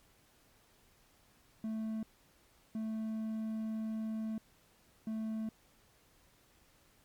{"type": "tone bursts at uneven times", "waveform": "triangle", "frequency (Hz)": 220, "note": "A3", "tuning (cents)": 0, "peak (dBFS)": -33, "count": 3, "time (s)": [[1.64, 2.03], [2.75, 4.38], [5.07, 5.49]], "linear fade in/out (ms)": 2, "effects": ["pink hiss -67 dBFS RMS until 7.04 s", "MP3 96 kbps"]}